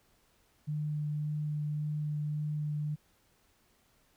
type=tone with vibrato; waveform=sine; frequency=150 Hz; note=D3; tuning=37 cents sharp; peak=-31 dBFS; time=0.67-2.96 s; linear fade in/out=20 ms; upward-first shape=sine; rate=1.8 Hz; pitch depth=9 cents each way; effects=pink hiss -69 dBFS RMS until 4.16 s